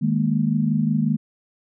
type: chord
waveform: sine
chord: D# suspended fourth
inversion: none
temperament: equal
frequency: 155.56 / 207.7 / 233.1 Hz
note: D#3 / G#3 / A#3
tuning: 0 / 0 / 0 cents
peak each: -22 dBFS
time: 0.01-1.17 s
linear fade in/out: 20 ms
effects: none

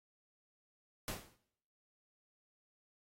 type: noise with exponential decay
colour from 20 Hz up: pink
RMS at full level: -37 dBFS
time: 1.08-1.36 s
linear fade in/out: 1 ms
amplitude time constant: 60 ms
effects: noise-tail reverb RT60 0.7 s tail -19 dB re dry + AAC 48 kbps

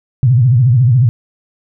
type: tone with vibrato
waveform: sine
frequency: 123.47 Hz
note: B2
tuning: in tune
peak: -6 dBFS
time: 0.23-1.09 s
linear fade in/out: 0 ms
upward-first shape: sine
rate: 14 Hz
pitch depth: 180 cents each way
effects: none

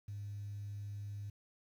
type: tone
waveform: sine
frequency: 102.1 Hz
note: G#2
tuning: 29 cents flat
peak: -40 dBFS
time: 0.08-1.3 s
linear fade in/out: 5 ms
effects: tanh soft clip ceiling -37 dBFS + 11-bit

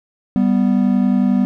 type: tone pair together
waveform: triangle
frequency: 195.77 / 246.9 Hz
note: G3 / B3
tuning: -2 / 0 cents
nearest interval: major third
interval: 402 cents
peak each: -13 dBFS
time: 0.36-1.45 s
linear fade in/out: 0 ms
effects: none

